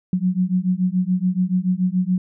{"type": "beating tone pair", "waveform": "sine", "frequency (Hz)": [179.7, 186.7], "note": ["F3", "F#3"], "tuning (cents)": [50, 16], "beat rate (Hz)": 7, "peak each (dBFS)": -20, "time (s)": [0.13, 2.18], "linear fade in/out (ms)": 2, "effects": []}